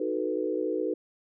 sine chord, B dominant seventh, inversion first, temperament equal, 311.1 / 370 / 440 / 493.9 Hz, D#4 / F#4 / A4 / B4, 0 / 0 / 0 / 0 cents, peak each -32 dBFS, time 0-0.94 s, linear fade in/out 5 ms, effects none

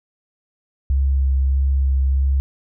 sine tone with vibrato, 67.4 Hz, C#2, 48 cents flat, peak -14 dBFS, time 0.9-2.4 s, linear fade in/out 0 ms, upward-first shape sine, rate 1.6 Hz, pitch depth 15 cents each way, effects none

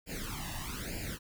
pink noise with flanger, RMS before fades -39 dBFS, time 0.06-1.19 s, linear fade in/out 50 ms, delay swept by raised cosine 0.41 to 1.1 ms, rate 1.1 Hz, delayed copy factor +0.9, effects none

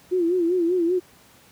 sine tone with vibrato, 350 Hz, F4, 4 cents sharp, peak -18 dBFS, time 0.11-1 s, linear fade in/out 20 ms, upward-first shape sine, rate 5.1 Hz, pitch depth 99 cents each way, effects pink hiss -53 dBFS RMS until 1.51 s + high-pass 80 Hz 12 dB/octave

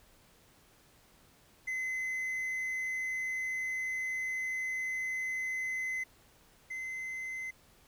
triangle tone pair in turn, 2043 / 2055 Hz, C7 / C7, -42 / -32 cents, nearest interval unison, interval 10 cents, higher second, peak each -31 / -35 dBFS, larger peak first, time 1.67-6.04 / 6.7-7.51 s, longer first, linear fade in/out 10 ms, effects pink hiss -63 dBFS RMS until 7.87 s

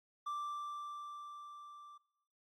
triangle tone with level ramp, 1174.7 Hz, D6, in tune, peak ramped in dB -35 to -51 dBFS, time 0.26-1.98 s, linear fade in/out 10 ms, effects noise-tail reverb RT60 1.0 s tail -21 dB re dry + AAC 48 kbps

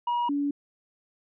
triangle / sine tone pair in turn, 959 / 285.7 Hz, A#5 / D4, +49 / -48 cents, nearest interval octave + major sixth, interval 2097 cents, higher first, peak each -22 / -24 dBFS, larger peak first, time 0.07-0.29 / 0.29-0.51 s, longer neither, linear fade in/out 5 ms, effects resampled to 8000 Hz

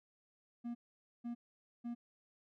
triangle tone bursts, 237.6 Hz, A#3, 33 cents sharp, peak -37 dBFS, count 3, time 0.64-1.95 s, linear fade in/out 20 ms, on 110 ms, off 490 ms, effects none

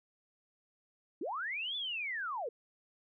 sine linear two-way sweep, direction up then down, 261.6 to 3520 to 420.3 Hz, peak -35 dBFS, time 1.21-2.49 s, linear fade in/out 5 ms, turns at 1.76 s, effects none

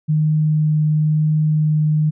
sine tone with vibrato, 153.6 Hz, D#3, 22 cents flat, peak -13 dBFS, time 0.08-2.11 s, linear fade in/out 20 ms, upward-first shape triangle, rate 0.98 Hz, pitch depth 8 cents each way, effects none

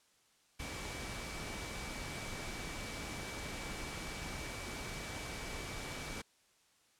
sine tone in noise, 2297 Hz, D7, 39 cents flat, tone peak -50 dBFS, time 0.59-6.22 s, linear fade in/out 10 ms, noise pink, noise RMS -43 dBFS, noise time 0.59-6.22 s, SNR -10 dB, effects white hiss -70 dBFS RMS until 6.99 s + low-pass 9000 Hz 12 dB/octave

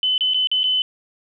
sine tone with dropouts, 3026 Hz, F#7, 38 cents sharp, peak -16 dBFS, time 0.03-0.82 s, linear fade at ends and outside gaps 1 ms, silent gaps 0.179-0.208 / 0.336-0.344 / 0.472-0.515 / 0.633-0.64 s, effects none

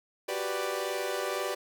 sawtooth chord, G major seventh, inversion third, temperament equal, 370 / 392 / 493.9 / 587.3 Hz, F#4 / G4 / B4 / D5, 0 / 0 / 0 / 0 cents, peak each -34 / -32 / -32 / -31 dBFS, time 0.28-1.55 s, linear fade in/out 10 ms, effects none

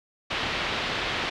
white low-pass noise, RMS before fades -29 dBFS, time 0.3-1.3 s, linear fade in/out 10 ms, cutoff 3600 Hz, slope 24 dB/octave, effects none

